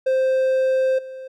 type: tone with level steps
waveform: triangle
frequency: 523.3 Hz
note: C5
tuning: in tune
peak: -14 / -30 dBFS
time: 0.06-1.28 s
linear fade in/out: 10 ms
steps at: 0.98 s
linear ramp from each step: 10 ms
effects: none